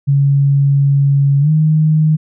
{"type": "tone with pitch glide", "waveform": "sine", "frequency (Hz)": [140, 155.34], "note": ["C#3", "D#3"], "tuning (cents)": [18, -2], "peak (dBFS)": -8, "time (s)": [0.07, 2.17], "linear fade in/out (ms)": 20, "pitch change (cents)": 180, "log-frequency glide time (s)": [1.4, 1.5], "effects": []}